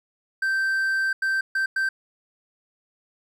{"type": "tone bursts at uneven times", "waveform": "triangle", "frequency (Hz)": 1560, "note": "G6", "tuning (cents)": -9, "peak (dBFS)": -19, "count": 4, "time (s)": [[0.42, 1.13], [1.22, 1.41], [1.55, 1.66], [1.76, 1.89]], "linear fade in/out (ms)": 5, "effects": []}